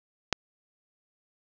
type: click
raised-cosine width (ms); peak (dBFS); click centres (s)
0.2; -5; 0.327
effects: resampled to 16000 Hz + 7-bit